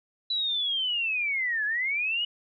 sine linear two-way sweep, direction down then up, 3979 to 1661.2 to 2952 Hz, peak -25 dBFS, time 0.3-2.25 s, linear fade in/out 5 ms, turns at 1.65 s, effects none

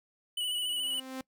square tone with vibrato, 2960 Hz, F#7, in tune, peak -31 dBFS, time 0.37-1 s, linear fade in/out 5 ms, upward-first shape square, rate 14 Hz, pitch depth 25 cents each way
sawtooth tone with exponential growth, 261.6 Hz, C4, in tune, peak -31 dBFS, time 0.47-1.21 s, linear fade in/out 1 ms, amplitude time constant 160 ms
effects noise-tail reverb RT60 0.1 s tail -22 dB re dry

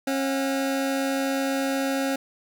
25% pulse tone pair together, 271.4 / 724 Hz, C#4 / F#5, -36 / -38 cents, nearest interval octave + perfect fourth, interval 1698 cents, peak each -20 / -30 dBFS, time 0.07-2.16 s, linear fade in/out 5 ms, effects none

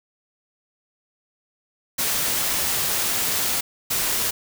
white noise bursts at uneven times, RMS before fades -23 dBFS, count 2, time 1.98-3.61 / 3.9-4.31 s, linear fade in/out 10 ms, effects none

